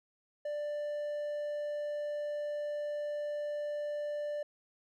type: tone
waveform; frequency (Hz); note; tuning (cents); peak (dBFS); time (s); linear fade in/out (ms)
triangle; 590; D5; +8; -32; 0.45-4.43; 5
effects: none